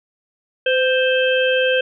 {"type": "harmonic tone with a mistuned harmonic", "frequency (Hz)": 524, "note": "C5", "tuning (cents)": 2, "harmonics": [1, 3, 5, 6], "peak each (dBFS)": [-16, -21, -23, -24], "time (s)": [0.66, 1.81], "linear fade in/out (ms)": 5, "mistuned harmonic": 1, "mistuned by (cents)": -35, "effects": []}